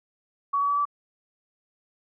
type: tone with pitch steps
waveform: sine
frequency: 1127 / 1136.8 / 1146.7 / 1156.7 Hz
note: C#6 / C#6 / D6 / D6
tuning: +28 / +43 / -42 / -27 cents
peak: -21 dBFS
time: 0.53-0.854 s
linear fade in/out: 10 ms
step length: 81 ms
effects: none